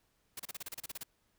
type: noise bursts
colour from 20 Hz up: white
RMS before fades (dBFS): -42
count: 12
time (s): 0.37-1.034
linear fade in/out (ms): 5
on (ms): 26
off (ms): 32
effects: pink hiss -75 dBFS RMS until 1.38 s